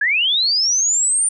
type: linear sweep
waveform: sine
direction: up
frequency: 1620 to 9230 Hz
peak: -14 dBFS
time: 0.01-1.29 s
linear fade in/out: 5 ms
effects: none